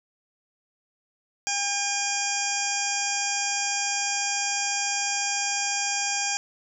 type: harmonic tone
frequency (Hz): 806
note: G5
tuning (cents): +48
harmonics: 1 / 2 / 3 / 4 / 6 / 7 / 8 / 9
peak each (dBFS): -32 / -35 / -32 / -37 / -33 / -32 / -33 / -31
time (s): 1.47-6.37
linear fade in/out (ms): 0
effects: none